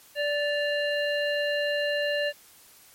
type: harmonic tone with a mistuned harmonic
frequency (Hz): 584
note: D5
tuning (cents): -10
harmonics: 1 / 3 / 5 / 7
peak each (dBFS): -26 / -30 / -32 / -39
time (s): 0.15-2.33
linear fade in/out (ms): 50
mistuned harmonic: 5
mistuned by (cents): -72
effects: white hiss -54 dBFS RMS until 2.94 s + MP3 64 kbps